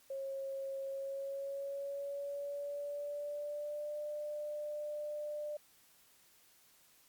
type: tone with pitch glide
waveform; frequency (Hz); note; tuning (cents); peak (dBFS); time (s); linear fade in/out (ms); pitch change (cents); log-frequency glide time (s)
sine; 543 to 595.6; C#5 to D5; -36 to +24; -38; 0.1-5.57; 5; +160; 0.83-3.96
effects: white hiss -66 dBFS RMS until 7.08 s + Opus 48 kbps